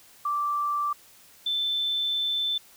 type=tone pair in turn; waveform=sine; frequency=1170 / 3532 Hz; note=D6 / A7; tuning=-7 / +6 cents; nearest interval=octave + perfect fifth; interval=1913 cents; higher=second; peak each=-24 dBFS; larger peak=neither; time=0.25-0.93 / 1.46-2.58 s; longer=second; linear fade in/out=5 ms; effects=white hiss -54 dBFS RMS until 2.76 s